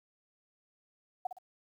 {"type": "tone with echo", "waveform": "sine", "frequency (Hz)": 740, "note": "F#5", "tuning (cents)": 0, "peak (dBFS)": -29, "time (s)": [1.25, 1.27], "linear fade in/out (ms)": 5, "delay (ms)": 58, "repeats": 2, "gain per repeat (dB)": -9, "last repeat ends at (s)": 1.386, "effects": ["11-bit"]}